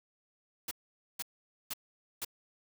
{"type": "noise bursts", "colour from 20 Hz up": "white", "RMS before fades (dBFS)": -37, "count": 4, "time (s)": [0.68, 2.248], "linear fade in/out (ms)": 5, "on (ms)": 32, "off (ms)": 480, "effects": []}